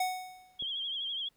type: tone with exponential decay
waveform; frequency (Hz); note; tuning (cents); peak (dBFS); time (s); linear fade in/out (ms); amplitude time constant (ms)
square; 740; F#5; 0; -27; 0-0.6; 5; 130
type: tone with vibrato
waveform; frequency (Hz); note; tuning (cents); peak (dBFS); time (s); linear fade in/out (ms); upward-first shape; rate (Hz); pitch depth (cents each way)
sine; 3241; G#7; -43; -33; 0.59-1.29; 10; triangle; 12; 78
type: click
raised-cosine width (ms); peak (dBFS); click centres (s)
2; -35; 0.624
effects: pink hiss -72 dBFS RMS until 1.36 s